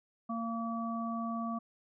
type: harmonic tone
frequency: 229.3 Hz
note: A#3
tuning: 28 cents flat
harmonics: 1 / 3 / 5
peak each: -35 / -41 / -39 dBFS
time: 0.29-1.59 s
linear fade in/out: 10 ms
effects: none